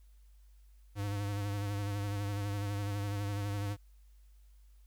square tone with vibrato, 101.4 Hz, G#2, 41 cents flat, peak -34 dBFS, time 0.95-3.77 s, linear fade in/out 50 ms, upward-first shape sine, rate 12 Hz, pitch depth 36 cents each way, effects added 50 Hz sine -56 dBFS peak until 4.86 s + white hiss -75 dBFS RMS until 4.86 s

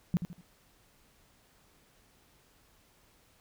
sine tone with echo, 174.1 Hz, F3, 5 cents flat, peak -23 dBFS, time 0.14-0.17 s, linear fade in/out 0 ms, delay 80 ms, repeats 3, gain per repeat -9 dB, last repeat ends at 0.41 s, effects pink hiss -65 dBFS RMS until 3.4 s

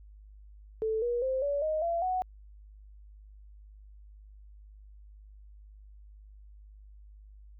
sine tone with pitch steps, 440 / 479.8 / 523.3 / 570.6 / 622.3 / 678.6 / 740 Hz, A4 / A#4 / C5 / C#5 / D#5 / F5 / F#5, 0 / +50 / 0 / +50 / 0 / -50 / 0 cents, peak -27 dBFS, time 0.82-2.22 s, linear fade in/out 0 ms, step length 200 ms, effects added 51 Hz sine -49 dBFS peak until 7.59 s

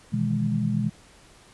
sine chord, E major seventh, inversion second, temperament equal, 123.47 / 155.56 / 164.81 / 207.7 Hz, B2 / D#3 / E3 / G#3, 0 / 0 / 0 / 0 cents, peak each -27 / -30 / -30 / -25 dBFS, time 0.12-0.9 s, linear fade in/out 20 ms, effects pink hiss -53 dBFS RMS until 1.53 s + resampled to 24000 Hz

